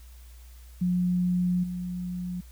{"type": "tone with level steps", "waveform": "sine", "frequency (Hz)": 179.3, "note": "F3", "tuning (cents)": 46, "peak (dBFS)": [-22, -30], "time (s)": [0.81, 2.41], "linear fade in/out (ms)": 10, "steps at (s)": 1.63, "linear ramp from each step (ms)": 10, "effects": ["added 60 Hz sine -45 dBFS peak until 2.51 s", "white hiss -58 dBFS RMS until 2.51 s"]}